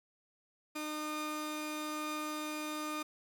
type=tone pair together; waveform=sawtooth; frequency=304.4 / 1218.7 Hz; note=D#4 / D#6; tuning=-38 / -36 cents; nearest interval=2 octaves; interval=2402 cents; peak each=-35 / -37 dBFS; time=0.75-3.03 s; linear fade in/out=10 ms; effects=none